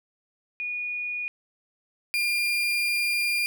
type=tone pair in turn; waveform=sine / 35% pulse; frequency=2453 / 2404 Hz; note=D#7 / D7; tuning=-25 / +40 cents; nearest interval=unison; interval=35 cents; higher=first; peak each=-28 / -21 dBFS; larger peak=second; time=0.6-1.28 / 2.14-3.46 s; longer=second; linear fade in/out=0 ms; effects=none